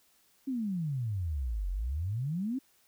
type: exponential two-way sweep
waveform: sine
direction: down then up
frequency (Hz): 277.2 to 43.65 to 277.2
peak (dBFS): -30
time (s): 0.47-2.59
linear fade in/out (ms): 10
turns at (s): 1.7
effects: white hiss -67 dBFS RMS until 2.87 s